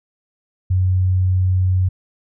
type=tone; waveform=sine; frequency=92.5 Hz; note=F#2; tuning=in tune; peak=-13 dBFS; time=0.7-1.89 s; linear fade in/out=10 ms; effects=none